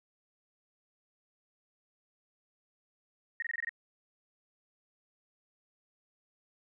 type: tone bursts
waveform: sine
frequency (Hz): 1864.7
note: A#6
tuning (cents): 0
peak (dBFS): -32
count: 7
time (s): 3.4-3.693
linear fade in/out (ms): 2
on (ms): 23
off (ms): 22
effects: 12-bit